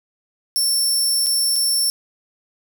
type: tone with dropouts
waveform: 20% pulse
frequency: 5420 Hz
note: E8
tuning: 47 cents sharp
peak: -11 dBFS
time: 0.56-1.9 s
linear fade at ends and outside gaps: 0 ms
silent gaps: 1.262-1.267 / 1.558-1.562 s
effects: none